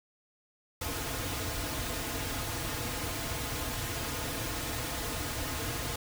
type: noise with comb filter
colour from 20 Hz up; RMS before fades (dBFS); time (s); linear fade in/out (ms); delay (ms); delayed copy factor
pink; -35; 0.81-5.96; 5; 5.2; -0.8
effects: none